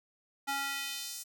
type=tone with high-pass filter sweep; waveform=square; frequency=277.2 Hz; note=C#4; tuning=in tune; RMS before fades=-37 dBFS; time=0.47-1.24 s; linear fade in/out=20 ms; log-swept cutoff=850 to 7300 Hz; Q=1.2; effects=none